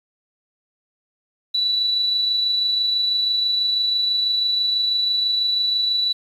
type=tone with amplitude modulation; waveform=sine; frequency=3951 Hz; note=B7; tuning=in tune; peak=-16 dBFS; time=1.54-6.13 s; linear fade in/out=10 ms; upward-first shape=sine; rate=26.1 Hz; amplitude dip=30%; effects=8-bit